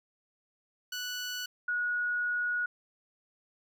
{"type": "tone pair in turn", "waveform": ["15% pulse", "sine"], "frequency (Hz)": [1480, 1455.4], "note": ["F#6", "F#6"], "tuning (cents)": [0, -29], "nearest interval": "unison", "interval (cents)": 29, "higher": "first", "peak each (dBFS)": -28, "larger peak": "neither", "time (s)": [[0.92, 1.46], [1.68, 2.66]], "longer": "second", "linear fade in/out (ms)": 5, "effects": []}